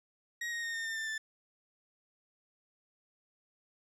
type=tone with pitch steps; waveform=40% pulse; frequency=1889 / 1867.3 / 1845.9 / 1824.7 / 1803.7 / 1783 / 1762.5 Hz; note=A#6 / A#6 / A#6 / A#6 / A6 / A6 / A6; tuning=+22 / +2 / -18 / -37 / +42 / +22 / +2 cents; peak=-34 dBFS; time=0.41-1.18 s; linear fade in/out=5 ms; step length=110 ms; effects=low-pass 9000 Hz 12 dB/octave